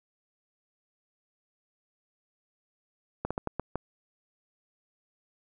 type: slowing click train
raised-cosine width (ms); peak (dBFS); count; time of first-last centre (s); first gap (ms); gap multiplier
1; -16; 6; 3.25-3.756; 56; 1.3
effects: none